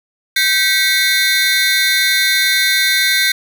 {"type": "tone cluster", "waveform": "square", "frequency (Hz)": [1552, 1953, 2201, 3631, 4099], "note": ["G6", "B6", "C#7", "A#7", "C8"], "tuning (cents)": [-18, -20, -13, -46, -36], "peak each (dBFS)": -19, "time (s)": [0.36, 3.32], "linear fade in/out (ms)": 5, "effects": []}